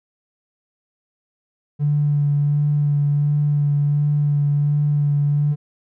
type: tone with vibrato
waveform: triangle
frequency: 145.8 Hz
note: D3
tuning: 12 cents flat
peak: -11 dBFS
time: 1.79-5.56 s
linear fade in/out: 50 ms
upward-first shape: sine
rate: 1.4 Hz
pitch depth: 17 cents each way
effects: tanh soft clip ceiling -13 dBFS